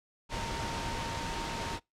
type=tone in noise; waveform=sine; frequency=922 Hz; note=A#5; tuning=19 cents flat; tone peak=-40 dBFS; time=0.29-1.8 s; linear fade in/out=50 ms; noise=pink; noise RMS=-36 dBFS; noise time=0.29-1.8 s; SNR=-7 dB; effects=noise-tail reverb RT60 0.2 s tail -25 dB re dry + low-pass 6000 Hz 12 dB/octave